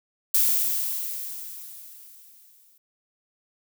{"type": "noise with exponential decay", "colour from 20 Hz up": "violet", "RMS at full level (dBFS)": -19, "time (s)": [0.34, 2.78], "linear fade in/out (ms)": 5, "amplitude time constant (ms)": 530, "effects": []}